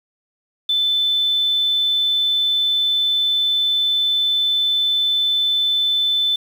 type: tone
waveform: sine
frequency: 3520 Hz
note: A7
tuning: in tune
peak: -15 dBFS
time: 0.69-6.36 s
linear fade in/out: 5 ms
effects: 7-bit